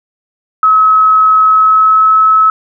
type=tone with pitch glide; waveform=sine; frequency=1284 to 1294.4 Hz; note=E6 to E6; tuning=-46 to -32 cents; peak=-4 dBFS; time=0.63-2.5 s; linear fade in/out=2 ms; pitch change=+14 cents; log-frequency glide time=1.43-2.15 s; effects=none